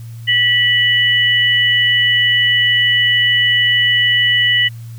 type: tone pair together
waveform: sine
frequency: 1948.9 / 2960 Hz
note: B6 / F#7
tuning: -23 / 0 cents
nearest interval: perfect fifth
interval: 723 cents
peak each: -13 dBFS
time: 0.27-4.69 s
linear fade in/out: 20 ms
effects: added 115 Hz sine -28 dBFS peak until 4.98 s + white hiss -48 dBFS RMS until 4.98 s